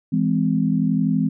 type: chord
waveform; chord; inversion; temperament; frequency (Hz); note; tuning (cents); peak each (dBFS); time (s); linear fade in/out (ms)
sine; E augmented; none; just; 164.81 / 206 / 257.5; E3 / G#3 / B#3; 0 / -14 / -28; -21; 0.12-1.29; 10
effects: none